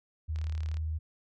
sine tone with vibrato, 78.7 Hz, D#2, 20 cents sharp, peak -30 dBFS, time 0.28-0.99 s, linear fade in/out 20 ms, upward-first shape square, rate 17 Hz, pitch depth 10 cents each way
click train, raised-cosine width 0.2 ms, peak -31 dBFS, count 16, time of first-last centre 0.36-0.77 s, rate 36.6 Hz
effects none

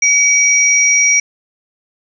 sine tone pair together, 2276 / 5735 Hz, C#7 / F8, +45 / +45 cents, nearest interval octave + major third, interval 1600 cents, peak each -11 dBFS, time 0.02-1.2 s, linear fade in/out 5 ms, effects none

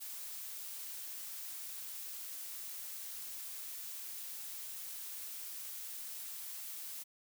blue noise, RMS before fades -45 dBFS, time 0-7.04 s, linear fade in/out 20 ms, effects none

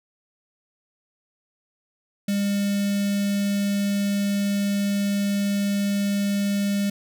square tone with notch filter, 201 Hz, G3, 44 cents sharp, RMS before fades -23 dBFS, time 2.28-6.9 s, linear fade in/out 5 ms, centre 980 Hz, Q 0.59, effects none

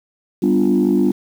sine chord, G dominant seventh, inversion none, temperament equal, 196 / 246.9 / 293.7 / 349.2 Hz, G3 / B3 / D4 / F4, 0 / 0 / 0 / 0 cents, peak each -17 dBFS, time 0.42-1.12 s, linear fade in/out 10 ms, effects tanh soft clip ceiling -6 dBFS + 7-bit

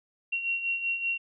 sine beating tone pair, 2738 / 2743.2 Hz, F7 / F7, -35 / -32 cents, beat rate 5.2 Hz, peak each -35 / -28 dBFS, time 0.32-1.18 s, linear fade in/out 10 ms, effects none

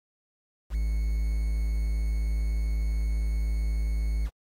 triangle tone with quantisation, 53.7 Hz, A1, 41 cents flat, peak -22 dBFS, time 0.7-4.3 s, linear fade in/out 50 ms, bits 8, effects AAC 48 kbps

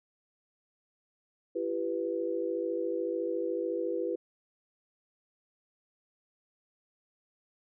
sine chord, E minor, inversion none, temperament equal with one note detuned, 338.1 / 392 / 493.9 Hz, E4 / G4 / B4, +44 / 0 / 0 cents, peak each -34 / -35 / -33 dBFS, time 1.55-4.16 s, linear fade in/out 10 ms, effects none

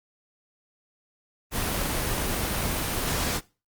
pink noise, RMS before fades -27 dBFS, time 1.51-3.41 s, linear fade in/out 50 ms, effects noise-tail reverb RT60 0.3 s tail -20 dB re dry + Opus 24 kbps

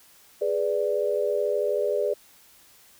sine chord, G# diminished, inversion none, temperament equal, 415.3 / 493.9 / 587.3 Hz, G#4 / B4 / D5, 0 / 0 / 0 cents, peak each -26 / -28 / -26 dBFS, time 0.41-2.14 s, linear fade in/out 10 ms, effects white hiss -55 dBFS RMS until 2.99 s

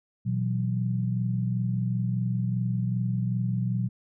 sine tone cluster, 120.8 / 163.1 / 185.9 Hz, B2 / E3 / F#3, -38 / -18 / +8 cents, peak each -26 / -35 / -29 dBFS, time 0.25-3.89 s, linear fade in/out 20 ms, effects none

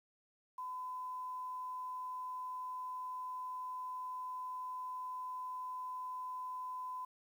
sine tone with quantisation, 1011 Hz, B5, 40 cents sharp, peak -40 dBFS, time 0.58-7.05 s, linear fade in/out 5 ms, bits 11, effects none

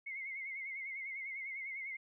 sine tone with vibrato, 2139 Hz, C7, 38 cents sharp, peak -40 dBFS, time 0.06-1.97 s, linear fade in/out 10 ms, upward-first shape sine, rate 10 Hz, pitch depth 68 cents each way, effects none

